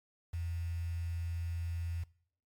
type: tone with quantisation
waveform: sine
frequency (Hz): 84.6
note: E2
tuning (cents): +45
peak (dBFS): -34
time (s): 0.33-2.04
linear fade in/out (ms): 10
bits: 9
effects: noise-tail reverb RT60 0.6 s tail -22 dB re dry + MP3 96 kbps